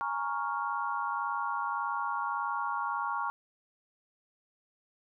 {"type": "chord", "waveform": "sine", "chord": "Bb minor seventh", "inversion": "third", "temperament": "equal", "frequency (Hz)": [830.6, 932.3, 1108.7, 1396.9], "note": ["Ab5", "Bb5", "Db6", "F6"], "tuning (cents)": [0, 0, 0, 0], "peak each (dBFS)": [-38, -35, -34, -37], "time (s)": [0.01, 3.3], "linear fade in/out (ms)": 0, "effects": []}